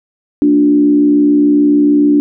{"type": "tone with frequency modulation", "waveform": "sine", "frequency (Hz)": 292.6, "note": "D4", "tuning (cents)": -6, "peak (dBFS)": -6, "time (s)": [0.42, 2.2], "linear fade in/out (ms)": 0, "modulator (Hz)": 66.8, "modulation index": 0.52, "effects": []}